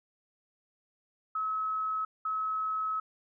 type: tone bursts at uneven times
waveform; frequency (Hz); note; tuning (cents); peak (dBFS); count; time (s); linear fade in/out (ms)
sine; 1287; E6; -42; -29; 2; 1.35-2.05 / 2.25-3; 5
effects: none